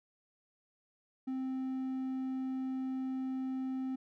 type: tone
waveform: triangle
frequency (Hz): 261.6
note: C4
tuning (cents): 0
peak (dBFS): -32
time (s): 1.27-3.96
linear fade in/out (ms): 10
effects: none